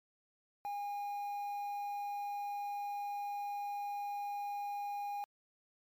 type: tone with quantisation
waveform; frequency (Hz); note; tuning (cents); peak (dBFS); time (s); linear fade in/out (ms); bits
triangle; 814; G#5; -35; -35; 0.65-5.24; 0; 10
effects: MP3 96 kbps